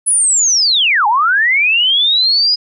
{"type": "linear two-way sweep", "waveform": "sine", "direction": "down then up", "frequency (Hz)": [10260, 800, 5010], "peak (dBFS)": -9, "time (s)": [0.06, 2.56], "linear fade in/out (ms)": 20, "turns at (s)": 1.07, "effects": []}